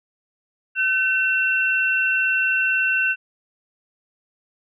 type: tone pair together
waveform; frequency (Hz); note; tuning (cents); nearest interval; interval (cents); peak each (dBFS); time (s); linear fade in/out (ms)
sine; 1524.3 / 2711; G6 / E7; -49 / +48; minor seventh; 997; -20; 0.75-3.16; 50
effects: none